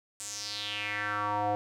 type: tone with band-pass filter sweep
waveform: square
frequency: 103.83 Hz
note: G#2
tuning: in tune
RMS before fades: -33 dBFS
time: 0.2-1.55 s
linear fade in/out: 0 ms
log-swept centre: 8100 to 650 Hz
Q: 4
effects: none